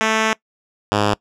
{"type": "tone pair in turn", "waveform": "5% pulse", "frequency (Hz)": [220, 103.83], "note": ["A3", "G#2"], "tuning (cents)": [0, 0], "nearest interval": "octave + minor second", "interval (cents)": 1300, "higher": "first", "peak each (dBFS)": -4, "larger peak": "neither", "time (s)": [[0.01, 0.33], [0.92, 1.14]], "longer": "first", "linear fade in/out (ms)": 0, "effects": ["noise-tail reverb RT60 0.1 s tail -22 dB re dry", "low-pass 6000 Hz 12 dB/octave"]}